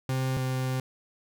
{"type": "tone pair in turn", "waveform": "40% pulse", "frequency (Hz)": [130.81, 129.68], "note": ["C3", "C3"], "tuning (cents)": [0, -15], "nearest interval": "unison", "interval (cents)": 15, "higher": "first", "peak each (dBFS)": [-25, -26], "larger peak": "first", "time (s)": [[0.09, 0.37], [0.37, 0.8]], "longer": "second", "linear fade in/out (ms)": 2, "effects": []}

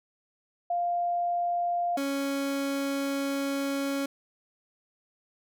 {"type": "tone pair in turn", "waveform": ["sine", "30% pulse"], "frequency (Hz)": [698.5, 277.2], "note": ["F5", "C#4"], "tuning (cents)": [0, 0], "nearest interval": "octave + major third", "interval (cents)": 1600, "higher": "first", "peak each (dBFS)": -25, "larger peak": "neither", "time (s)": [[0.7, 1.97], [1.97, 4.06]], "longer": "second", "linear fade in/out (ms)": 5, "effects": []}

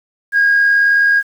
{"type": "tone with amplitude modulation", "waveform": "sine", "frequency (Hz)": 1633, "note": "G#6", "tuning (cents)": -30, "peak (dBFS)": -6, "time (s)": [0.32, 1.23], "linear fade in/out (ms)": 50, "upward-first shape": "sine", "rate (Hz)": 78.9, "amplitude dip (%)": 35, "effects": ["tanh soft clip ceiling -5 dBFS", "7-bit"]}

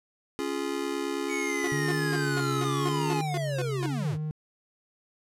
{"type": "chord", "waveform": "square", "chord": "Db major", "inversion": "none", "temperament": "just", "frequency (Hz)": [277.2, 346.5, 415.8], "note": ["Db4", "F4", "Ab4"], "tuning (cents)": [0, -14, 2], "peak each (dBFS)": -34, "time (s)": [0.39, 3.21], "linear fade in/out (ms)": 0}
{"type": "linear sweep", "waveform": "square", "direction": "down", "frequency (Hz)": [2268, 75], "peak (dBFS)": -32, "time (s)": [1.28, 4.18], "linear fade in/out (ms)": 50}
{"type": "tone bursts", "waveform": "sawtooth", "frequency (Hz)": 360, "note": "F#4", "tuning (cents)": -47, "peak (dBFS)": -27, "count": 10, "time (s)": [1.64, 3.86], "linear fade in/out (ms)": 0, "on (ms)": 33, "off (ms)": 210}
{"type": "tone with vibrato", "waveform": "triangle", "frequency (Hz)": 143.7, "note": "D3", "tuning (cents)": -37, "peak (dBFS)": -27, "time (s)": [1.72, 4.31], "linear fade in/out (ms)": 0, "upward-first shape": "sine", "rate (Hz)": 0.89, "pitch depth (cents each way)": 120}
{"effects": ["low-pass 11000 Hz 12 dB/octave"]}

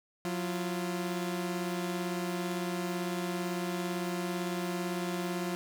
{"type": "tone pair together", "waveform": "sawtooth", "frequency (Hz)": [180.34, 342.8], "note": ["F#3", "F4"], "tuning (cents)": [-44, -32], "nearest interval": "major seventh", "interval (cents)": 1112, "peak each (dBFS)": [-30, -32], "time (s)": [0.25, 5.55], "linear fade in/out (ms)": 0, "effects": []}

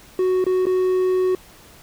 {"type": "tone with dropouts", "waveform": "triangle", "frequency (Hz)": 370, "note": "F#4", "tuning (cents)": 0, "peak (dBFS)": -14, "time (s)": [0.19, 1.35], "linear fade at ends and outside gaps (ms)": 2, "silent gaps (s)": [[0.442, 0.465], [0.656, 0.667]], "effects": ["pink hiss -47 dBFS RMS until 1.82 s"]}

